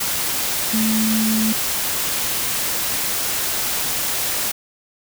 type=tone in noise; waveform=sine; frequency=219.5 Hz; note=A3; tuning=4 cents flat; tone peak=-17 dBFS; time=0.73-1.53 s; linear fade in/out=10 ms; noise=white; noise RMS=-22 dBFS; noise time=0-4.52 s; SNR=+2 dB; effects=none